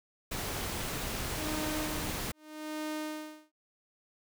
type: noise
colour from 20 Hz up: pink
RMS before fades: -36 dBFS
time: 0.31-2.32 s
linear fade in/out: 10 ms
type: tone with tremolo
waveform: sawtooth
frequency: 307.3 Hz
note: D#4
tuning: 21 cents flat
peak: -30 dBFS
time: 1.37-3.53 s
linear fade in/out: 20 ms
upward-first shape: sine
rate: 0.81 Hz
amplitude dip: 100%
effects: none